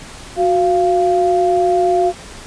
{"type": "tone pair together", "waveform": "sine", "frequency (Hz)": [366.6, 692], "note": ["F#4", "F5"], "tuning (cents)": [-16, -16], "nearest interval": "major seventh", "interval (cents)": 1100, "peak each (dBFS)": -14, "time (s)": [0.36, 2.13], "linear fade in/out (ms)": 50, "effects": ["pink hiss -35 dBFS RMS until 2.46 s", "resampled to 22050 Hz"]}